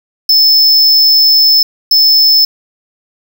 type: tone bursts at uneven times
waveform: square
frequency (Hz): 5250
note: E8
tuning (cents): -8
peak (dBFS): -5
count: 2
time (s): 0.29-1.63 / 1.91-2.45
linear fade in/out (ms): 5
effects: none